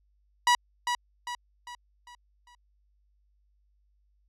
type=tone with echo; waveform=sawtooth; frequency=971 Hz; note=B5; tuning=30 cents flat; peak=-15 dBFS; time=0.47-0.55 s; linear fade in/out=2 ms; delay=400 ms; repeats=5; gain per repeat=-7 dB; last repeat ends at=2.55 s; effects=added 50 Hz sine -65 dBFS peak until 4.28 s + low-pass 8000 Hz 12 dB/octave